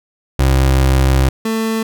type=tone pair in turn; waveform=30% pulse; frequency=66.2 / 222.7 Hz; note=C2 / A3; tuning=+21 / +21 cents; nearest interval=octave + major sixth; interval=2100 cents; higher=second; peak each=-7 / -13 dBFS; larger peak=first; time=0.39-1.29 / 1.45-1.83 s; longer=first; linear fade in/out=5 ms; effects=none